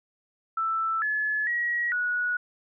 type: tone with pitch steps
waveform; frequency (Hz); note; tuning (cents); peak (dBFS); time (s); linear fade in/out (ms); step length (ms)
sine; 1325 / 1714 / 1908 / 1462; E6 / A6 / A#6 / F#6; +9 / -46 / +40 / -21; -24; 0.57-2.37; 5; 450
effects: none